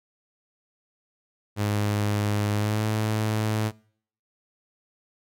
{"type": "tone with pitch glide", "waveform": "sawtooth", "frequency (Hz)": [103.83, 108.36], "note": ["G#2", "A2"], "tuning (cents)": [0, -26], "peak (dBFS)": -19, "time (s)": [1.56, 3.72], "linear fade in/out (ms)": 50, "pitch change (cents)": 74, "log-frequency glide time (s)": [2.54, 2.85], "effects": ["noise-tail reverb RT60 0.6 s tail -25 dB re dry"]}